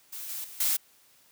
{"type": "noise with level steps", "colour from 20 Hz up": "blue", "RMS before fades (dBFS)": [-39, -36, -45, -26], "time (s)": [0.12, 0.77], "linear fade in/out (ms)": 10, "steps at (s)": [0.29, 0.44, 0.6], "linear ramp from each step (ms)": 5, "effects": ["white hiss -61 dBFS RMS until 1.31 s", "high-pass 80 Hz 12 dB/octave"]}